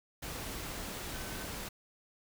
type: tone in noise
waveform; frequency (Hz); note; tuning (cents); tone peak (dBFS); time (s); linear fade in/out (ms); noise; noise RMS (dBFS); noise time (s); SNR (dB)
sine; 1527; G6; -46; -50; 1.13-1.46; 10; pink; -41; 0.22-1.69; -12
effects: none